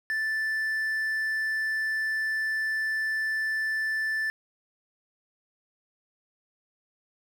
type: tone with quantisation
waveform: triangle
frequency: 1760 Hz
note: A6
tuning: in tune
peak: -24 dBFS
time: 0.1-4.3 s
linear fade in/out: 0 ms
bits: 9
effects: none